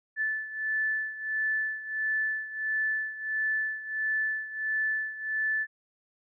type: beating tone pair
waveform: sine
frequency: 1747 / 1748.5 Hz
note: A6 / A6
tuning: -13 / -11 cents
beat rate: 1.5 Hz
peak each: -29 / -33 dBFS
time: 0.16-5.67 s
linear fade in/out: 50 ms
effects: none